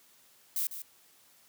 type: noise with echo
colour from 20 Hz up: violet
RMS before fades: -31 dBFS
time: 0.56-0.67 s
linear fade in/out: 2 ms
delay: 150 ms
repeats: 1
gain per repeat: -10 dB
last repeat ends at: 0.82 s
effects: white hiss -62 dBFS RMS until 1.48 s + high-pass 100 Hz 12 dB/octave